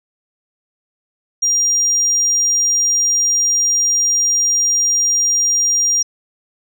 sine tone, 5700 Hz, F8, 34 cents sharp, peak -11 dBFS, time 1.42-6.03 s, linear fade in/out 10 ms, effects tanh soft clip ceiling -8 dBFS

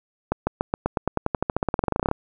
accelerating click train, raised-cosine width 1 ms, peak -7 dBFS, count 26, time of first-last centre 0.32-2.114 s, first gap 150 ms, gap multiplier 0.93, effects none

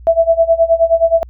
sine tone with tremolo, 662 Hz, E5, 7 cents sharp, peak -5 dBFS, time 0.07-1.23 s, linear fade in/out 0 ms, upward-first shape sine, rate 9.5 Hz, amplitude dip 90%, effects added 60 Hz sine -33 dBFS peak until 1.29 s

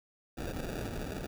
pink noise with sample-and-hold, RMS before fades -38 dBFS, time 0.37-1.27 s, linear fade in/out 10 ms, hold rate 1050 Hz, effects none

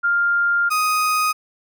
sine / 35% pulse tone pair in turn, 1400 / 1248.9 Hz, F6 / D#6, +4 / +6 cents, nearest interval major second, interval 198 cents, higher first, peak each -15 dBFS, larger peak neither, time 0.03-0.7 / 0.7-1.33 s, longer first, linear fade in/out 20 ms, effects none

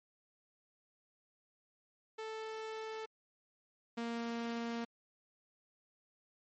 sawtooth tone pair in turn, 440 / 233.1 Hz, A4 / A#3, 0 / 0 cents, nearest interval major seventh, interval 1100 cents, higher first, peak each -37 / -33 dBFS, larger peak second, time 2.18-3.06 / 3.97-4.85 s, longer neither, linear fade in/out 10 ms, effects low-pass 5000 Hz 12 dB/octave + MP3 32 kbps

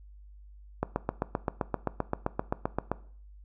click train, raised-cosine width 1 ms, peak -13 dBFS, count 17, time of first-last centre 0.83-2.916 s, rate 7.67 Hz, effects noise-tail reverb RT60 0.5 s tail -18 dB re dry + added 50 Hz sine -48 dBFS peak until 3.44 s

